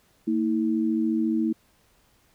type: tone pair together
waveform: sine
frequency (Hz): 227.4 / 321.6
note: A#3 / E4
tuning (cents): -43 / -43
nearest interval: tritone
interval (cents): 600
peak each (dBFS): -24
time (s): 0.27-1.53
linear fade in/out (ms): 10
effects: pink hiss -63 dBFS RMS until 2.34 s